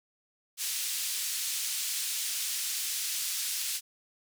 white band-pass noise, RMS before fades -33 dBFS, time 0.57-3.81 s, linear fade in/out 50 ms, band 2900 to 11000 Hz, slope 12 dB/octave, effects none

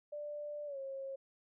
sine tone with pitch glide, 590 to 541 Hz, D5 to C#5, +8 to -42 cents, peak -40 dBFS, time 0.12-1.16 s, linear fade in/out 10 ms, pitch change -150 cents, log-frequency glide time 0.66-0.78 s, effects none

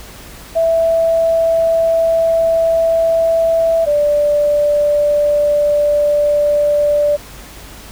sine tone pair in turn, 659 / 587.1 Hz, E5 / D5, -1 / -1 cents, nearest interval major second, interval 200 cents, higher first, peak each -10 dBFS, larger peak neither, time 0.55-3.86 / 3.86-7.17 s, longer neither, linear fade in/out 20 ms, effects added 50 Hz sine -39 dBFS peak until 7.91 s + pink hiss -36 dBFS RMS until 7.91 s

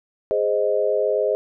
sine chord, Ab major, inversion none, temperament equal, 415.3 / 523.3 / 622.3 Hz, Ab4 / C5 / Eb5, 0 / 0 / 0 cents, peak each -22 dBFS, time 0.31-1.35 s, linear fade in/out 0 ms, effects none

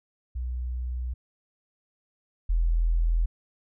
sine tone pair in turn, 61.74 / 41.61 Hz, B1 / E1, 0 / +17 cents, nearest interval perfect fifth, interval 683 cents, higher first, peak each -28 / -20 dBFS, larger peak second, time 0.35-1.14 / 2.49-3.26 s, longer first, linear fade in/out 10 ms, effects none

